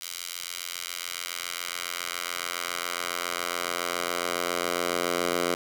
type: tone with high-pass filter sweep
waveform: 10% pulse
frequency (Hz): 87.2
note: F2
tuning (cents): -2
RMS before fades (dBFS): -31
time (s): 0.01-5.55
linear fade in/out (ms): 5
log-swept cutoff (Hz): 3700 to 400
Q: 0.72
effects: none